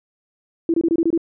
sine tone bursts, 332.1 Hz, E4, 13 cents sharp, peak -14 dBFS, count 7, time 0.69-1.177 s, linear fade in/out 2 ms, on 49 ms, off 24 ms, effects none

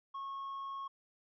triangle tone with tanh clipping, 1094 Hz, C#6, 23 cents flat, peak -40 dBFS, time 0.14-0.88 s, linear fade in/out 10 ms, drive 7 dB, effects none

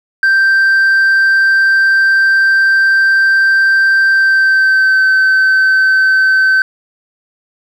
sine tone with pitch glide, 1568 to 1537.5 Hz, G6 to G6, 0 to -34 cents, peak -4 dBFS, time 0.23-6.62 s, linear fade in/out 2 ms, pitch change -34 cents, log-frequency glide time 4.11-5.04 s, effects tanh soft clip ceiling -6 dBFS + 7-bit

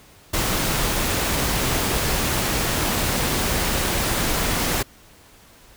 pink noise, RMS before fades -22 dBFS, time 0.33-4.83 s, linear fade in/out 10 ms, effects pink hiss -50 dBFS RMS until 5.76 s

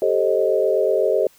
sine chord, A half-diminished seventh, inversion third, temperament equal with one note detuned, 392 / 440 / 531.5 / 622.3 Hz, G4 / A4 / C5 / Eb5, 0 / 0 / +27 / 0 cents, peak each -21 dBFS, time 0.02-1.27 s, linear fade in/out 2 ms, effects white hiss -54 dBFS RMS until 1.38 s

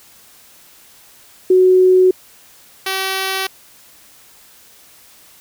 sine / 5% pulse tone pair in turn, 370 / 382.8 Hz, F#4 / G4, 0 / -41 cents, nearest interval minor second, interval 59 cents, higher second, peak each -7 / -7 dBFS, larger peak neither, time 1.5-2.11 / 2.86-3.47 s, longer neither, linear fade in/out 5 ms, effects white hiss -46 dBFS RMS until 5.4 s

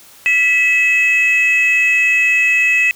sine tone pair together, 1975.5 / 2581 Hz, B6 / E7, 0 / -37 cents, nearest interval perfect fourth, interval 463 cents, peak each -14 / -10 dBFS, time 0.26-2.91 s, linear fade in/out 0 ms, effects tanh soft clip ceiling -6 dBFS + white hiss -43 dBFS RMS until 2.95 s

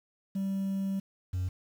sine tone pair in turn, 194.2 / 91.65 Hz, G3 / F#2, -16 / -16 cents, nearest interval octave + minor second, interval 1300 cents, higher first, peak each -26 dBFS, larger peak neither, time 0.35-1 / 1.33-1.49 s, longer first, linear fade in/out 10 ms, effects tanh soft clip ceiling -28 dBFS + 9-bit

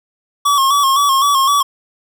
square tone with vibrato, 1108.7 Hz, C#6, in tune, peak -11 dBFS, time 0.45-1.63 s, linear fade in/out 10 ms, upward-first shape square, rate 3.9 Hz, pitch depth 52 cents each way, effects none

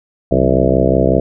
harmonic tone with a mistuned harmonic, 65.41 Hz, C2, in tune, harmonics 1 / 2 / 3 / 4 / 5 / 6 / 7 / 8 / 9 / 10, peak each -19 / -19 / -19 / -19 / -19 / -19 / -19 / -19 / -19 / -19 dBFS, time 0.31-1.2 s, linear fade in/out 5 ms, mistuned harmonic 3, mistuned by -96 cents, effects none

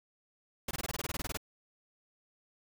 pink noise bursts, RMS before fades -36 dBFS, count 14, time 0.68-1.373 s, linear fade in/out 5 ms, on 30 ms, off 21 ms, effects none

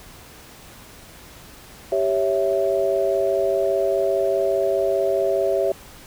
sine chord, C# diminished, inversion second, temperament equal, 392 / 554.4 / 659.3 Hz, G4 / C#5 / E5, 0 / 0 / 0 cents, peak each -22 dBFS, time 1.92-5.72 s, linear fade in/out 2 ms, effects pink hiss -44 dBFS RMS until 6.06 s

